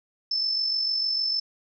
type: tone with amplitude modulation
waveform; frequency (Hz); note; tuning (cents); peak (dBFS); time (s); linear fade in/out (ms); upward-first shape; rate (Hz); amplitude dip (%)
sine; 5274; E8; 0; -21; 0.31-1.4; 5; sine; 46.6; 45
effects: none